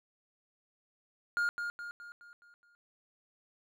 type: tone with echo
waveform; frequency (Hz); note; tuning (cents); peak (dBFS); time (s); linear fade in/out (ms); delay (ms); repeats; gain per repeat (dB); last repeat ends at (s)
triangle; 1417; F6; +25; -26; 1.37-1.49; 0; 210; 6; -6; 2.75
effects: none